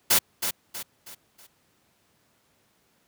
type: noise with echo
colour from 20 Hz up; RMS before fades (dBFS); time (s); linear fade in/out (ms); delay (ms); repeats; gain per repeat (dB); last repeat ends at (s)
white; -19; 0.1-0.19; 10; 320; 4; -8; 1.47
effects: pink hiss -66 dBFS RMS until 3.07 s + high-pass 100 Hz 12 dB/octave